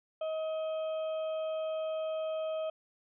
harmonic tone, 633 Hz, D#5, 30 cents sharp, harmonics 1 / 2 / 4 / 5, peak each -32 / -47 / -54 / -52 dBFS, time 0.21-2.7 s, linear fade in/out 5 ms, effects none

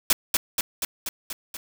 white noise with echo, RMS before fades -18 dBFS, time 0.1-0.13 s, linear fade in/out 2 ms, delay 240 ms, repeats 6, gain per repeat -3 dB, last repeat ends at 1.57 s, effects none

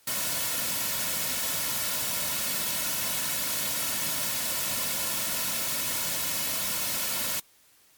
white noise with comb filter, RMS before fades -29 dBFS, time 0.07-7.4 s, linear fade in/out 5 ms, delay 2.5 ms, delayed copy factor -0.6, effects white hiss -60 dBFS RMS until 7.97 s + MP3 96 kbps

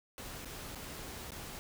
pink noise with dropouts, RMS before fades -45 dBFS, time 0.18-1.59 s, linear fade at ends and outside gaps 0 ms, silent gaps 0.448-0.456 / 0.749-0.756 / 1.306-1.319 s, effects none

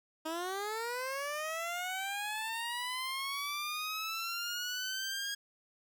15% pulse linear sweep, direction up, 311.1 to 1641 Hz, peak -29 dBFS, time 0.25-5.35 s, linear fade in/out 10 ms, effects none

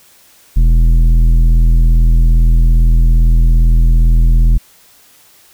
triangle tone with tanh clipping, 41.2 Hz, E1, in tune, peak -7 dBFS, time 0.56-4.58 s, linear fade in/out 10 ms, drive 14 dB, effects white hiss -46 dBFS RMS until 5.53 s

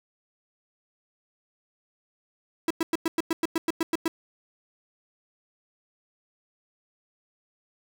45% pulse tone bursts, 327.9 Hz, E4, 9 cents flat, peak -22 dBFS, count 12, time 2.68-4.08 s, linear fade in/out 2 ms, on 25 ms, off 100 ms, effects none

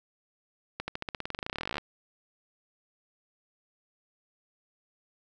accelerating click train, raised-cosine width 0.3 ms, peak -17 dBFS, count 28, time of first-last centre 0.8-1.782 s, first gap 80 ms, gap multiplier 0.93, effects none

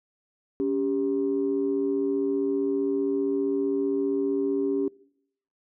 sine tone pair together, 280.1 / 395.4 Hz, C#4 / G4, +18 / +15 cents, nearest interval tritone, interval 597 cents, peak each -25 dBFS, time 0.6-4.88 s, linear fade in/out 0 ms, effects noise-tail reverb RT60 0.7 s tail -23 dB re dry + tanh soft clip ceiling -16 dBFS

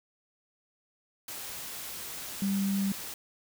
sine tone in noise, 197 Hz, G3, 9 cents sharp, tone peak -26 dBFS, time 2.42-2.92 s, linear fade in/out 2 ms, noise white, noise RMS -40 dBFS, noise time 1.28-3.14 s, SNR +11 dB, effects none

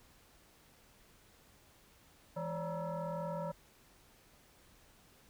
sine tone with frequency modulation, 207.7 Hz, G#3, in tune, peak -36 dBFS, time 2.36-3.52 s, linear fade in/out 10 ms, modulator 374 Hz, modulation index 2.2, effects pink hiss -64 dBFS RMS until 5.29 s

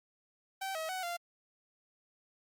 sawtooth tone with pitch steps, 772 / 639 / 747 / 693 Hz, G5 / D#5 / F#5 / F5, -27 / +46 / +16 / -14 cents, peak -32 dBFS, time 0.61-1.17 s, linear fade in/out 10 ms, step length 140 ms, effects Opus 48 kbps

